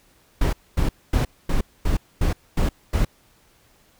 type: noise bursts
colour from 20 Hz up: brown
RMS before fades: -19 dBFS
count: 8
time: 0.41-3.05 s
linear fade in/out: 5 ms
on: 120 ms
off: 240 ms
effects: pink hiss -58 dBFS RMS until 3.99 s